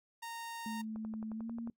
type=tone; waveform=sawtooth; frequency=925 Hz; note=A#5; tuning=14 cents flat; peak=-38 dBFS; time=0.22-0.82 s; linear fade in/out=10 ms
type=tone with pitch glide; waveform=sine; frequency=219 to 231.6 Hz; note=A3 to A#3; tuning=-8 to -11 cents; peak=-38 dBFS; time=0.66-1.7 s; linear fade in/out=2 ms; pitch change=+97 cents; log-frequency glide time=1.34-1.52 s
type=click train; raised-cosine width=1 ms; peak=-36 dBFS; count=9; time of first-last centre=0.96-1.674 s; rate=11.2 Hz
effects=noise-tail reverb RT60 0.1 s tail -24 dB re dry + AAC 64 kbps